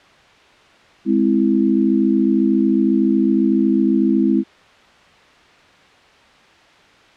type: chord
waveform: sine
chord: Ab augmented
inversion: none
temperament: equal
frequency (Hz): 207.7 / 261.6 / 329.6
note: Ab3 / C4 / E4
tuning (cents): 0 / 0 / 0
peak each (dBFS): -17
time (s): 1.05-4.44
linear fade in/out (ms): 50
effects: white hiss -48 dBFS RMS until 7.16 s + low-pass 3000 Hz 12 dB/octave